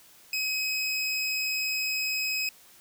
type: tone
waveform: 25% pulse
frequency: 2539 Hz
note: D#7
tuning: 34 cents sharp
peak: -23 dBFS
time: 0.33-2.49 s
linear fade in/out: 2 ms
effects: white hiss -55 dBFS RMS until 2.8 s